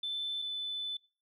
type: tone pair in turn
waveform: sine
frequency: 3526 / 3506 Hz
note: A7 / A7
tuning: +3 / -7 cents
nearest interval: unison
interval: 10 cents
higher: first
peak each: -32 / -34 dBFS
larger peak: first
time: 0.03-0.42 / 0.42-0.97 s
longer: second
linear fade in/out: 5 ms
effects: noise-tail reverb RT60 0.4 s tail -22 dB re dry + tanh soft clip ceiling -28 dBFS